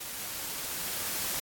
white noise with level ramp, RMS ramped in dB -39 to -32 dBFS, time 0-1.4 s, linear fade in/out 10 ms, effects AAC 64 kbps

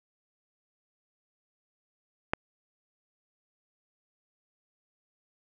click, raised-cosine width 0.5 ms, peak -10 dBFS, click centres 2.335 s, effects none

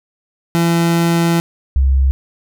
30% pulse / sine tone pair in turn, 168.6 / 66.91 Hz, E3 / C2, +39 / +39 cents, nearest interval octave + major third, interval 1600 cents, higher first, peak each -9 / -9 dBFS, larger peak neither, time 0.55-1.4 / 1.76-2.11 s, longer first, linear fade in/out 0 ms, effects none

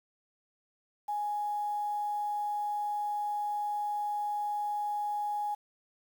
sine tone with quantisation, 830.6 Hz, G#5, in tune, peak -30 dBFS, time 1.08-5.55 s, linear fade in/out 10 ms, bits 9, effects none

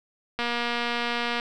click train, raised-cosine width 0.3 ms, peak -12 dBFS, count 241, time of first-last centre 0.39-1.398 s, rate 238 Hz, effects none

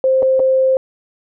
sine tone with dropouts, 525 Hz, C5, 6 cents sharp, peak -10 dBFS, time 0.04-0.77 s, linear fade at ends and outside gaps 1 ms, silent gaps 0.223-0.228 / 0.395-0.4 s, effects none

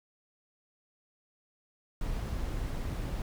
brown noise, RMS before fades -34 dBFS, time 2.01-3.22 s, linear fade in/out 2 ms, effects none

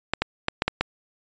clicks, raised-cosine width 0.3 ms, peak -5 dBFS, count 6, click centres 0.136 / 0.22 / 0.484 / 0.621 / 0.68 / 0.81 s, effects resampled to 16000 Hz

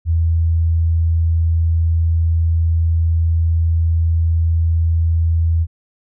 sine tone, 82.41 Hz, E2, in tune, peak -12 dBFS, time 0.05-5.67 s, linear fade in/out 50 ms, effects none

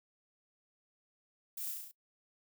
violet noise with echo, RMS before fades -42 dBFS, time 1.57-1.71 s, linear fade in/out 5 ms, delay 34 ms, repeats 6, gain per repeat -2 dB, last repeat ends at 1.914 s, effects noise-tail reverb RT60 0.1 s tail -21 dB re dry

